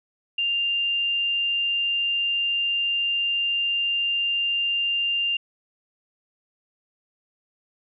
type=tone; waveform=sine; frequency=2794 Hz; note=F7; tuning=in tune; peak=-21 dBFS; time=0.38-5.37 s; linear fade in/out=5 ms; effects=none